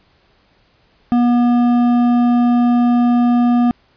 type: tone with hard clipping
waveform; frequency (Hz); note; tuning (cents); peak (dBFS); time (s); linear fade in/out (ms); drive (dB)
sine; 241.5; B3; -39; -12; 1.12-3.71; 0; 9
effects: pink hiss -56 dBFS RMS until 3.96 s + resampled to 11025 Hz